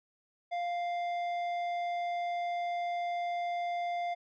sine tone with tanh clipping, 698.5 Hz, F5, in tune, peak -33 dBFS, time 0.51-4.15 s, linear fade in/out 20 ms, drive 10 dB, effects none

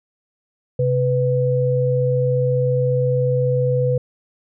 sine tone pair together, 131.7 / 497.2 Hz, C3 / B4, +12 / +12 cents, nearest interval octave + major seventh, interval 2300 cents, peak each -18 dBFS, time 0.79-3.98 s, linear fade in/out 5 ms, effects none

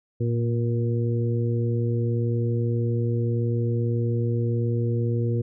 harmonic tone with a mistuned harmonic, 118.3 Hz, A#2, 26 cents sharp, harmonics 1 / 2 / 3 / 4, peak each -22 / -31 / -31 / -32 dBFS, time 0.2-5.42 s, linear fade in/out 10 ms, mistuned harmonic 1, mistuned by -36 cents, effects none

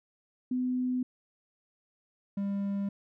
sine / triangle tone pair in turn, 252.2 / 199.32 Hz, B3 / G3, +36 / +29 cents, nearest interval major third, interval 407 cents, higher first, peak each -27 dBFS, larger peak neither, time 0.51-1.03 / 2.37-2.89 s, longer neither, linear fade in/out 5 ms, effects none

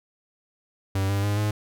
45% pulse tone with pitch steps, 97 / 99.73 / 102.53 / 105.41 Hz, G2 / G2 / G#2 / G#2, -18 / +30 / -22 / +26 cents, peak -22 dBFS, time 0.95-1.51 s, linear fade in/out 5 ms, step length 140 ms, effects none

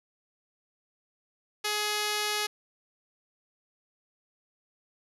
5% pulse tone with low-pass filter, 420 Hz, G#4, 19 cents sharp, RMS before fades -30 dBFS, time 1.64-2.47 s, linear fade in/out 10 ms, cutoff 9300 Hz, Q 2.2, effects none

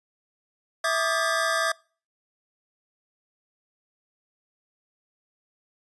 square tone cluster, 657 / 1172 / 1236 / 1611 / 1729 Hz, E5 / D6 / D#6 / G6 / A6, -6 / -4 / -12 / +47 / -31 cents, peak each -28 / -30 / -31 / -29 / -31 dBFS, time 0.84-1.72 s, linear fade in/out 5 ms, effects noise-tail reverb RT60 0.4 s tail -25 dB re dry + resampled to 24000 Hz

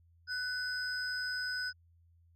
sine tone pair together, 1494 / 5025 Hz, F#6 / D#8, +16 / +16 cents, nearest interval octave + major sixth, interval 2100 cents, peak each -34 / -37 dBFS, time 0.27-1.73 s, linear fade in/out 50 ms, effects tanh soft clip ceiling -29 dBFS + added 84 Hz sine -62 dBFS peak until 2.35 s

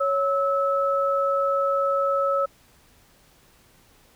sine tone pair together, 554.4 / 1301.6 Hz, C#5 / E6, 0 / -22 cents, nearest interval octave + minor third, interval 1478 cents, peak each -22 / -23 dBFS, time 0-2.46 s, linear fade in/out 10 ms, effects pink hiss -57 dBFS RMS until 4.15 s

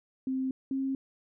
sine tone pair in turn, 262.2 / 268.3 Hz, C4 / C4, +4 / +44 cents, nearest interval unison, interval 40 cents, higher second, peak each -28 dBFS, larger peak neither, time 0.27-0.51 / 0.71-0.95 s, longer neither, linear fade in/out 2 ms, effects none

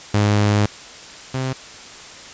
sawtooth tone pair in turn, 103.83 / 130.82 Hz, G#2 / C3, 0 / 0 cents, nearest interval major third, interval 400 cents, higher second, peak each -10 / -17 dBFS, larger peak first, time 0.14-0.66 / 1.34-1.53 s, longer first, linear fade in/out 5 ms, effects white hiss -38 dBFS RMS until 2.33 s + resampled to 16000 Hz

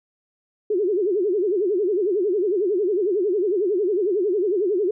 sine tone with vibrato, 388.1 Hz, G4, 17 cents flat, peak -18 dBFS, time 0.7-4.91 s, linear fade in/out 5 ms, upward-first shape sine, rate 11 Hz, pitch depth 200 cents each way, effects none

